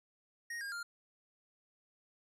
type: tone with pitch steps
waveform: square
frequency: 1869 / 1617.7 / 1400.2 Hz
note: A#6 / G#6 / F6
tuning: +4 / -46 / +4 cents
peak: -40 dBFS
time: 0.5-0.83 s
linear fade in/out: 5 ms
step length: 110 ms
effects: low-pass 11000 Hz 12 dB/octave